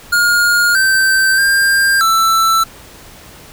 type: tone with pitch steps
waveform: square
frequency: 1423 / 1554 / 1595 / 1330 Hz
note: F6 / G6 / G6 / E6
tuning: +32 / -16 / +30 / +15 cents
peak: -10 dBFS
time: 0.12-2.64 s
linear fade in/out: 10 ms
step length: 630 ms
effects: pink hiss -38 dBFS RMS until 3.52 s